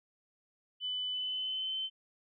sine tone with pitch glide, 3000 to 3075 Hz, F#7 to G7, +23 to -34 cents, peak -33 dBFS, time 0.8-1.9 s, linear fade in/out 50 ms, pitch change +43 cents, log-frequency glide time 1.12-1.77 s, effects none

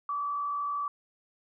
sine tone with frequency modulation, 1154 Hz, D6, 31 cents flat, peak -29 dBFS, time 0.09-0.88 s, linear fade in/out 2 ms, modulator 52.9 Hz, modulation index 0.41, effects none

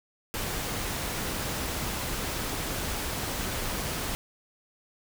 pink noise, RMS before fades -32 dBFS, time 0.34-4.15 s, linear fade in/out 0 ms, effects none

